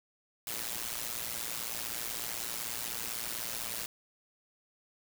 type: noise with amplitude modulation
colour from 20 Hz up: white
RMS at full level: -34 dBFS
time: 0.47-3.86 s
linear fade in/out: 2 ms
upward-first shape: sine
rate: 116 Hz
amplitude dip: 80%
effects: none